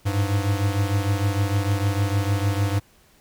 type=beating tone pair; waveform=square; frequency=98.7 / 105.3 Hz; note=G2 / G#2; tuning=+12 / +24 cents; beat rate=6.6 Hz; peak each=-22 / -26 dBFS; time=0.05-2.8 s; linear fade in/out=20 ms; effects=pink hiss -57 dBFS RMS until 3.2 s